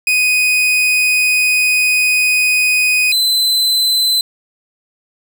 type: tone pair in turn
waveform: 40% pulse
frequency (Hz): 2495 / 4040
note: D#7 / B7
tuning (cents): +4 / +39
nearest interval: minor sixth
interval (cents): 835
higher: second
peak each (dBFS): -10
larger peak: neither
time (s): 0.07-3.12 / 3.12-4.21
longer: first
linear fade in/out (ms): 2
effects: none